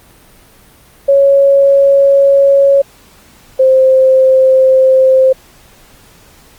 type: tone pair in turn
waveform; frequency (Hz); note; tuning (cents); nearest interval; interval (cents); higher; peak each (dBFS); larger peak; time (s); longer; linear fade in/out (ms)
sine; 554.4 / 524.4; C#5 / C5; 0 / +4; minor second; 96; first; -4; neither; 1.08-2.82 / 3.59-5.33; neither; 10
effects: pink hiss -43 dBFS RMS until 6.58 s + Opus 32 kbps